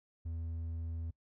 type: tone with hard clipping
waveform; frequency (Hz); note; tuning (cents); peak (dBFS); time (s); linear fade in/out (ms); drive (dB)
sine; 82.41; E2; 0; -38; 0.25-1.11; 10; 3
effects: noise-tail reverb RT60 0.1 s tail -22 dB re dry